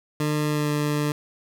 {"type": "tone with pitch glide", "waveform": "20% pulse", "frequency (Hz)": [150.4, 148.33], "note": ["D3", "D3"], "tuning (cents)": [42, 18], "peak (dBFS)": -17, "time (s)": [0.2, 1.12], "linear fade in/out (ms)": 2, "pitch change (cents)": -24, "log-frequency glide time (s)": [0.49, 0.7], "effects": []}